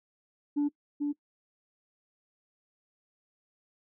sine tone with echo, 290.6 Hz, D4, 18 cents flat, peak -22 dBFS, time 0.56-0.69 s, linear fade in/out 20 ms, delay 440 ms, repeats 1, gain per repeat -4 dB, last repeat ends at 1.13 s, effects noise-tail reverb RT60 0.1 s tail -22 dB re dry + tanh soft clip ceiling -23 dBFS

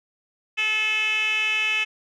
10% pulse tone with band-pass filter, 432.5 Hz, A4, 30 cents flat, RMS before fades -23 dBFS, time 0.57-1.85 s, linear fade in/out 20 ms, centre 2700 Hz, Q 6.9, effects none

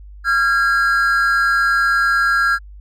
triangle tone pair together, 1375.7 / 1636 Hz, F6 / G#6, -26 / -26 cents, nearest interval minor third, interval 300 cents, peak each -14 dBFS, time 0.24-2.59 s, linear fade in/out 50 ms, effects added 50 Hz sine -35 dBFS peak until 2.8 s

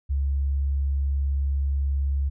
sine tone, 69.3 Hz, C#2, in tune, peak -21 dBFS, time 0.09-2.3 s, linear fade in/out 20 ms, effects none

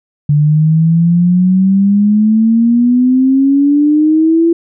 sine exponential sweep, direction up, 145.5 to 338.5 Hz, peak -6 dBFS, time 0.29-4.53 s, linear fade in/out 5 ms, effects none

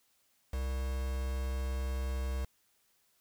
triangle tone with quantisation, 65.41 Hz, C2, in tune, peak -30 dBFS, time 0.53-2.45 s, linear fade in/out 5 ms, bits 7, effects white hiss -72 dBFS RMS until 3.2 s

